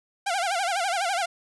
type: tone with vibrato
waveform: sawtooth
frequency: 740 Hz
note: F#5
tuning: in tune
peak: -20 dBFS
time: 0.26-1.26 s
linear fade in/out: 10 ms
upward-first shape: sine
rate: 12 Hz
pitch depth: 160 cents each way
effects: resampled to 24000 Hz